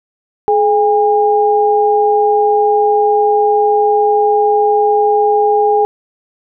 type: tone pair together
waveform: sine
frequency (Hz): 424.4 / 811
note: G#4 / G#5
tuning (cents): +38 / -41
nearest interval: major seventh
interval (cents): 1121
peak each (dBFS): -11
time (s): 0.48-5.85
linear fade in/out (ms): 0
effects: none